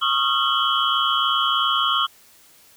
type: tone cluster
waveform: sine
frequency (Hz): 1099 / 1246 / 1369 / 3029 / 3277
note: C#6 / D#6 / F6 / F#7 / G#7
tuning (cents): -15 / +2 / -35 / +40 / -24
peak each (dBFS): -24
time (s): 0.01-2.07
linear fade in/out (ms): 20
effects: white hiss -52 dBFS RMS until 2.76 s